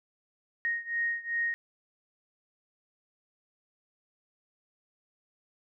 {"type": "beating tone pair", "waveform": "sine", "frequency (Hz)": [1864.7, 1867.3], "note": ["A#6", "A#6"], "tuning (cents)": [0, 2], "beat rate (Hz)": 2.6, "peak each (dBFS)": [-31, -33], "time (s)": [0.65, 1.54], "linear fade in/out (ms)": 0, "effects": []}